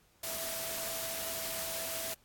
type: tone in noise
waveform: sine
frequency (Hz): 659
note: E5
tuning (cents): -1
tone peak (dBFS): -44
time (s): 0.23-2.14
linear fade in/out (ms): 5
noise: white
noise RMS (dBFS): -38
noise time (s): 0.23-2.14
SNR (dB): -9
effects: pink hiss -67 dBFS RMS until 2.24 s + AAC 64 kbps